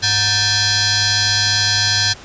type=tone with frequency modulation; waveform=sine; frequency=102.5 Hz; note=G#2; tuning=22 cents flat; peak=-13 dBFS; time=0.02-2.14 s; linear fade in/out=20 ms; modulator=829 Hz; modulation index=6.7; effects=pink hiss -38 dBFS RMS until 2.24 s + resampled to 16000 Hz